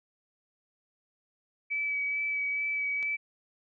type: tone with vibrato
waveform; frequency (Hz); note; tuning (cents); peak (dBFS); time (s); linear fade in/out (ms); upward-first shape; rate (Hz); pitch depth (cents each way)
sine; 2290; D7; -44; -28; 1.7-3.17; 20; sine; 2.3; 15
type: click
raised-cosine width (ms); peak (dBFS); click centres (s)
0.2; -28; 3.028
effects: none